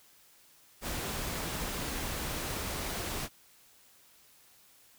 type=noise; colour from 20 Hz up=pink; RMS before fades=-36 dBFS; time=0.81-3.29 s; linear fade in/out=50 ms; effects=white hiss -61 dBFS RMS until 4.98 s